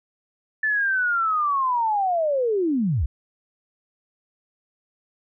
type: linear sweep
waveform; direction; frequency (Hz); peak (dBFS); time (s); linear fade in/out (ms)
sine; down; 1760 to 51.91; -19; 0.63-3.06; 5
effects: none